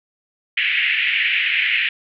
pink band-pass noise, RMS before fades -19 dBFS, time 0.57-1.89 s, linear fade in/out 5 ms, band 1900 to 2900 Hz, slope 48 dB/octave, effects none

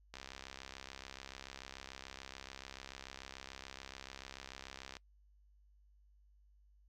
click train, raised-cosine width 0.2 ms, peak -29 dBFS, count 324, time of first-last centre 0.14-4.968 s, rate 66.9 Hz, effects noise-tail reverb RT60 0.1 s tail -24 dB re dry + added 50 Hz sine -64 dBFS peak until 6.88 s

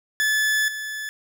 40% pulse tone with level steps, 1730 Hz, A6, 30 cents flat, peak -18 / -28 dBFS, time 0.2-1.09 s, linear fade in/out 0 ms, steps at 0.68 s, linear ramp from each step 2 ms, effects none

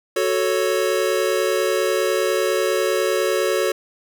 square chord, F# minor, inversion none, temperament equal, 370 / 440 / 554.4 Hz, F#4 / A4 / C#5, 0 / 0 / 0 cents, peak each -23 dBFS, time 0.16-3.72 s, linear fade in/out 5 ms, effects none

